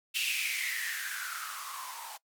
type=noise with band-pass filter sweep; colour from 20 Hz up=violet; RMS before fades=-36 dBFS; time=0.14-2.18 s; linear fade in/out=20 ms; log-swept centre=2800 to 840 Hz; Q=8.2; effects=noise-tail reverb RT60 0.1 s tail -21 dB re dry